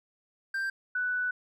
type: tone pair in turn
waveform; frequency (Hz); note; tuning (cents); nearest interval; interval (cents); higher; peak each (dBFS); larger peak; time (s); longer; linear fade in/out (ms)
triangle / sine; 1576 / 1487.5; G6 / F#6; +9 / +9; minor second; 100; first; -27; neither; 0.54-0.7 / 0.95-1.31; second; 5
effects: none